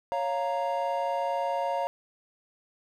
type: chord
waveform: triangle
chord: Bb minor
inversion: first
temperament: equal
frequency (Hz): 554.4 / 698.5 / 932.3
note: Db5 / F5 / Bb5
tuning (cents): 0 / 0 / 0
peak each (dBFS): -29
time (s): 0.12-1.87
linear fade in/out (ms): 0
effects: none